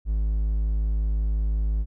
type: tone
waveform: triangle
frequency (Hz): 52.8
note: G#1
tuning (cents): +29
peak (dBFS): -19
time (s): 0.05-1.86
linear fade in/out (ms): 50
effects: none